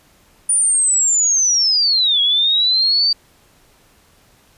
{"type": "linear two-way sweep", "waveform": "sine", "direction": "down then up", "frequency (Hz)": [9510, 3300, 4646], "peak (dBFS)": -12, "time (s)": [0.49, 3.13], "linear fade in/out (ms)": 5, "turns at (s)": 2.21, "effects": ["pink hiss -53 dBFS RMS until 4.57 s", "resampled to 32000 Hz"]}